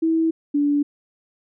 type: tone pair in turn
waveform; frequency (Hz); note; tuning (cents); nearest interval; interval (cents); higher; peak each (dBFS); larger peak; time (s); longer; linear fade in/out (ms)
sine; 324.7 / 289.3; E4 / D4; -26 / -26; major second; 200; first; -16; neither; 0.02-0.31 / 0.54-0.83; neither; 10
effects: none